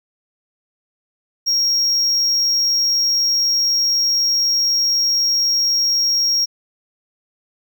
triangle tone, 5588 Hz, F8, in tune, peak -13 dBFS, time 1.46-6.46 s, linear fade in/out 20 ms, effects 9-bit

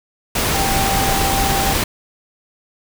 sine tone in noise, 784 Hz, G5, in tune, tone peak -20 dBFS, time 0.54-1.73 s, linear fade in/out 5 ms, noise pink, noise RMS -18 dBFS, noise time 0.35-1.84 s, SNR -5 dB, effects none

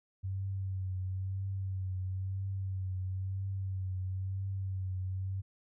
sine tone with vibrato, 95 Hz, F#2, 46 cents sharp, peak -33 dBFS, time 0.23-5.42 s, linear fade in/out 20 ms, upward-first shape triangle, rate 1 Hz, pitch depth 42 cents each way, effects none

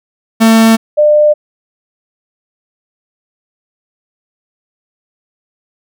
45% pulse / sine tone pair in turn, 224.4 / 599.1 Hz, A3 / D5, +34 / +34 cents, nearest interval octave + perfect fourth, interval 1700 cents, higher second, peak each -4 dBFS, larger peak neither, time 0.4-0.77 / 0.97-1.34 s, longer neither, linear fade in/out 20 ms, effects none

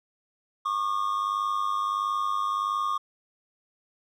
triangle tone pair together, 1102 / 1203.5 Hz, C#6 / D6, -11 / +42 cents, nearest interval major second, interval 153 cents, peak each -26 dBFS, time 0.65-2.98 s, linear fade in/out 10 ms, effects none

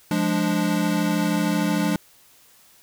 square chord, D diminished, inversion first, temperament equal, 174.61 / 207.7 / 293.7 Hz, F3 / Ab3 / D4, 0 / 0 / 0 cents, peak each -25 dBFS, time 0.11-1.96 s, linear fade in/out 2 ms, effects white hiss -54 dBFS RMS until 2.82 s

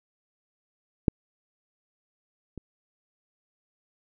clicks, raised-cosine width 3 ms, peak -6 / -25 dBFS, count 2, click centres 1.082 / 2.577 s, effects none

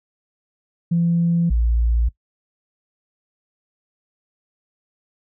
sine tone pair in turn, 169.7 / 57.75 Hz, F3 / A#1, -49 / -16 cents, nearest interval octave + perfect fifth, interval 1867 cents, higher first, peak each -14 dBFS, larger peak neither, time 0.91-1.5 / 1.5-2.09 s, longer neither, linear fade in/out 10 ms, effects noise-tail reverb RT60 0.1 s tail -19 dB re dry + tanh soft clip ceiling -10 dBFS

